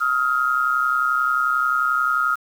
sine tone pair together, 1268.7 / 1400 Hz, D#6 / F6, +33 / +4 cents, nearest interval major second, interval 171 cents, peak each -20 / -20 dBFS, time 0-2.36 s, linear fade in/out 20 ms, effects 7-bit

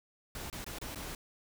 pink noise with dropouts, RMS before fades -42 dBFS, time 0.35-1.15 s, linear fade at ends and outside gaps 2 ms, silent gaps 0.5-0.527 / 0.644-0.664 / 0.786-0.814 / 0.948-0.957 s, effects none

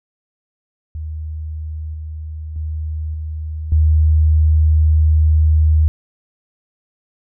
sine tone with level steps, 77.78 Hz, D#2, in tune, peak -23 / -25 / -20 / -22 / -9 dBFS, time 0.95-5.88 s, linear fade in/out 0 ms, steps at 1.94 / 2.56 / 3.14 / 3.72 s, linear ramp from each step 2 ms, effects none

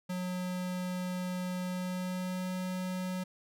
square tone with pitch glide, 181.8 to 184.02 Hz, F#3 to F#3, -30 to -9 cents, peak -34 dBFS, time 0.09-3.24 s, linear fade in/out 10 ms, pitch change +21 cents, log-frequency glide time 1.62-2.52 s, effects none

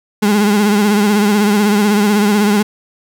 35% pulse tone with vibrato, 207 Hz, G#3, 5 cents flat, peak -8 dBFS, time 0.22-2.63 s, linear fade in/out 10 ms, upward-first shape triangle, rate 16 Hz, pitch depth 72 cents each way, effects none

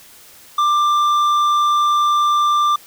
triangle tone with tanh clipping, 1185 Hz, D6, 15 cents sharp, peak -14 dBFS, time 0.58-2.76 s, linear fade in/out 5 ms, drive 12 dB, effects white hiss -44 dBFS RMS until 2.86 s

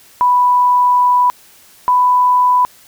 sine tone pair in turn, 987.8 / 994.1 Hz, B5 / B5, 0 / +11 cents, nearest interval unison, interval 11 cents, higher second, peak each -8 dBFS, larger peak neither, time 0.21-1.3 / 1.88-2.65 s, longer first, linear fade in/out 0 ms, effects white hiss -45 dBFS RMS until 2.87 s

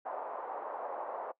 pink band-pass noise, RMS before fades -40 dBFS, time 0.05-1.32 s, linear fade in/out 10 ms, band 560 to 1000 Hz, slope 24 dB/octave, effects noise-tail reverb RT60 0.1 s tail -20 dB re dry

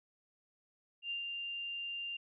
sine tone with ADSR envelope, 2791 Hz, F7, 2 cents flat, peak -35 dBFS, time 1.02-2.17 s, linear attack 84 ms, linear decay 120 ms, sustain -3 dB, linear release 7 ms, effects none

